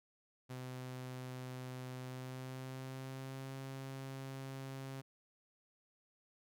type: tone with pitch glide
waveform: sawtooth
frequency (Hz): 127.8 to 134.23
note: C3 to C3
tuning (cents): -40 to +45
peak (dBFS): -40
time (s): 0.49-5.02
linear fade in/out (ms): 20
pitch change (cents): +85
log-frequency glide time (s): 1.99-3.54
effects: none